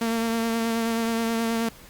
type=tone with vibrato; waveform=sawtooth; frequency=228.3 Hz; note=A#3; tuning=36 cents flat; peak=-19 dBFS; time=0.01-1.69 s; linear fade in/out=5 ms; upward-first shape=sine; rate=9.4 Hz; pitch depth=20 cents each way; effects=pink hiss -48 dBFS RMS until 1.89 s + Opus 48 kbps